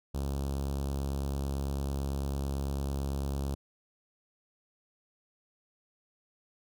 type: tone with notch filter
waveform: sawtooth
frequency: 69 Hz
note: C#2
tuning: 7 cents flat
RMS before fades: -33 dBFS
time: 0.14-3.55 s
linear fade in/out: 10 ms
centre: 2000 Hz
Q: 0.57
effects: none